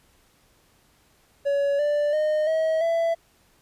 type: tone with pitch steps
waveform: triangle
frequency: 564 / 588 / 612.9 / 638.9 / 666.1 Hz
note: C#5 / D5 / D#5 / D#5 / E5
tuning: +30 / +2 / -26 / +46 / +18 cents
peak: -18 dBFS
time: 1.45-3.15 s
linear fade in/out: 20 ms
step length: 340 ms
effects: pink hiss -61 dBFS RMS until 3.61 s + resampled to 32000 Hz